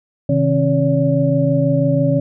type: tone cluster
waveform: sine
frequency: 131.9 / 158 / 272.4 / 569 Hz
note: C3 / D#3 / C#4 / C#5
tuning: +14 / +27 / -30 / +45 cents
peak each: -18 dBFS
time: 0.29-2.2 s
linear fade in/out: 5 ms
effects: none